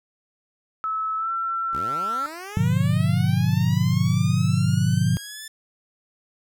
sine tone with pitch glide, 1300 to 1347.4 Hz, E6 to E6, -24 to +38 cents, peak -23 dBFS, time 0.84-2.26 s, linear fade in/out 0 ms, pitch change +62 cents, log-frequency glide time 1.17-1.3 s
10% pulse linear sweep, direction up, 52.3 to 1767 Hz, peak -26 dBFS, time 1.73-5.48 s, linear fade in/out 5 ms
sine chord, G# diminished seventh, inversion none, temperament just, 103.83 / 124.59 / 149.51 / 179.41 Hz, G#2 / B2 / D3 / F3, 0 / +16 / +31 / +47 cents, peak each -23 dBFS, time 2.57-5.17 s, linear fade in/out 0 ms
effects none

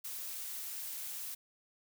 blue noise, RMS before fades -42 dBFS, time 0.04-1.35 s, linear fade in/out 10 ms, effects none

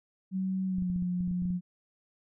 sine tone with pitch glide, 188.8 to 178.82 Hz, F#3 to F3, +35 to +41 cents, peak -28 dBFS, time 0.31-1.61 s, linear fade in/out 50 ms, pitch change -94 cents, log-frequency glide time 0.66-0.91 s
clicks, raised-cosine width 5 ms, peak -29 dBFS, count 11, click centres 0.784 / 0.823 / 0.901 / 0.961 / 1.024 / 1.207 / 1.277 / 1.312 / 1.422 / 1.455 / 1.505 s
effects none

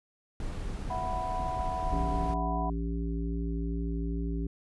brown noise, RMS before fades -35 dBFS, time 0.4-2.34 s, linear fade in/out 2 ms
sine chord, E suspended second, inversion none, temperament equal, 659.3 / 740 / 987.8 Hz, E5 / F#5 / B5, 0 / 0 / 0 cents, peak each -39 / -34 / -35 dBFS, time 0.9-2.7 s, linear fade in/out 5 ms
harmonic tone, 56.4 Hz, A1, 44 cents sharp, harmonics 1 / 3 / 5 / 7, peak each -31 / -36 / -37 / -42 dBFS, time 1.92-4.47 s, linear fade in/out 5 ms
effects resampled to 24000 Hz

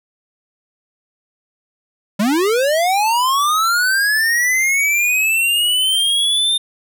square linear sweep, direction up, 189.4 to 3633 Hz, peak -14 dBFS, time 2.19-6.58 s, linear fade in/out 10 ms, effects none

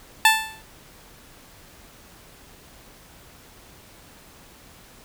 15% pulse tone with exponential decay, 880 Hz, A5, in tune, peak -4 dBFS, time 0.25-0.62 s, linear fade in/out 2 ms, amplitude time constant 79 ms, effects pink hiss -49 dBFS RMS until 5.04 s

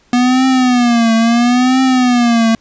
square tone with vibrato, 243.1 Hz, B3, 27 cents flat, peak -9 dBFS, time 0.13-2.55 s, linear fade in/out 2 ms, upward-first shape triangle, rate 0.74 Hz, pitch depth 140 cents each way, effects pink hiss -52 dBFS RMS until 2.6 s + resampled to 16000 Hz

